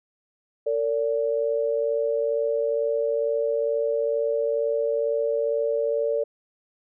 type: tone pair together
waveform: sine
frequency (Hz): 453.8 / 576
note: A#4 / D5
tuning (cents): -47 / -34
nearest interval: major third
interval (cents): 413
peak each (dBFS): -24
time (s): 0.66-6.24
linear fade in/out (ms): 10
effects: none